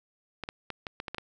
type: clicks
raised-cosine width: 0.3 ms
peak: -19 dBFS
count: 8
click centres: 0.437 / 0.489 / 0.703 / 0.868 / 1.001 / 1.082 / 1.146 / 1.183 s
effects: none